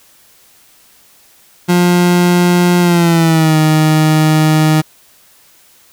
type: tone with pitch glide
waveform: 30% pulse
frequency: 176.7 to 155.61 Hz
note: F3 to D#3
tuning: +21 to +1 cents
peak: -5 dBFS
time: 1.68-4.82 s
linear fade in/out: 20 ms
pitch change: -220 cents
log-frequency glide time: 2.8-3.57 s
effects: white hiss -47 dBFS RMS until 5.92 s